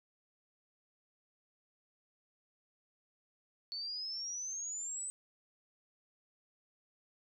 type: exponential sweep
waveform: sine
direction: up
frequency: 4435 to 8130 Hz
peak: -38 dBFS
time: 3.72-5.1 s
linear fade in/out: 0 ms
effects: 13-bit